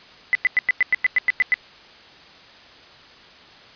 sine tone bursts, 2009 Hz, B6, 29 cents sharp, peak -13 dBFS, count 11, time 0.33-1.541 s, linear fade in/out 0 ms, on 21 ms, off 98 ms, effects white hiss -46 dBFS RMS until 3.75 s + resampled to 11025 Hz

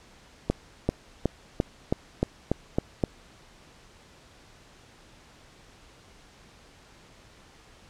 accelerating click train, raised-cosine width 2 ms, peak -9 dBFS, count 9, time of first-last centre 0.5-3.038 s, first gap 390 ms, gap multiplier 0.94, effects pink hiss -54 dBFS RMS until 7.89 s + low-pass 7000 Hz 12 dB/octave

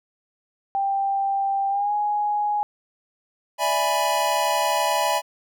sine tone with pitch glide, 788 to 832 Hz, G5 to G#5, +9 to +3 cents, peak -20 dBFS, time 0.75-2.63 s, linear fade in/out 0 ms, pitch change +94 cents, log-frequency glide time 1.69-1.93 s
square chord, E dominant seventh, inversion third, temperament equal, 587.3 / 659.3 / 830.6 / 987.8 Hz, D5 / E5 / G#5 / B5, 0 / 0 / 0 / 0 cents, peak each -28 / -27 / -25 / -25 dBFS, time 3.58-5.22 s, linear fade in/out 50 ms
effects none

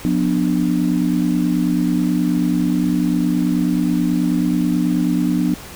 sine chord, B diminished, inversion second, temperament just, 177.8 / 246.9 / 296.3 Hz, F3 / B3 / D4, +31 / 0 / +15 cents, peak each -19 dBFS, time 0.05-5.54 s, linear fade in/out 0 ms, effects pink hiss -36 dBFS RMS until 5.75 s

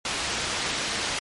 white low-pass noise, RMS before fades -29 dBFS, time 0.05-1.19 s, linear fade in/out 2 ms, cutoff 4800 Hz, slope 12 dB/octave, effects MP3 48 kbps

